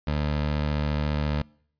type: tone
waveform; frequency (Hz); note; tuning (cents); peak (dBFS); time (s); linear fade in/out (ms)
20% pulse; 74.5; D2; +25; -19; 0.07-1.42; 5
effects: noise-tail reverb RT60 0.6 s tail -25 dB re dry + resampled to 11025 Hz